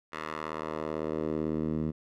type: tone with band-pass filter sweep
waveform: 10% pulse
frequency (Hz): 78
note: D#2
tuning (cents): +5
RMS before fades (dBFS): -33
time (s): 0.12-1.92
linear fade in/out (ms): 20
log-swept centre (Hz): 1600 to 190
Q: 1.2
effects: none